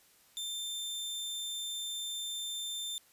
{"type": "tone", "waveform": "sawtooth", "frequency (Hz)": 3575, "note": "A7", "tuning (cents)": 27, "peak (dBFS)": -33, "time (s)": [0.37, 2.98], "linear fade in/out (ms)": 0, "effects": ["white hiss -64 dBFS RMS until 3.12 s", "resampled to 32000 Hz"]}